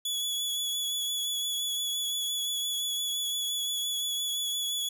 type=tone with vibrato; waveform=sawtooth; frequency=3400 Hz; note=G#7; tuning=40 cents sharp; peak=-26 dBFS; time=0.05-4.89 s; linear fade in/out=5 ms; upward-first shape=sine; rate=5.8 Hz; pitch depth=19 cents each way; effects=none